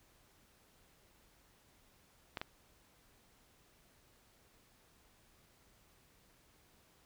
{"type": "clicks", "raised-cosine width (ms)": 0.3, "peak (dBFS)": -23, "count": 2, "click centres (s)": [2.372, 2.415], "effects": ["pink hiss -68 dBFS RMS until 7.05 s"]}